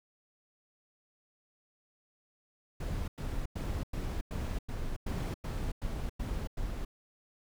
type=noise bursts; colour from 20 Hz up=brown; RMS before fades=-35 dBFS; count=11; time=2.8-6.85 s; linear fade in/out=5 ms; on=280 ms; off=97 ms; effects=none